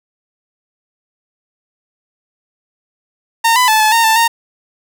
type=tone with pitch steps; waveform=sawtooth; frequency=916 / 1000 / 872 / 863 / 919 / 887 / 923 Hz; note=A#5 / B5 / A5 / A5 / A#5 / A5 / A#5; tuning=-31 / +21 / -16 / -34 / -25 / +14 / -17 cents; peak=-5 dBFS; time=3.44-4.28 s; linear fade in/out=10 ms; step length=120 ms; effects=none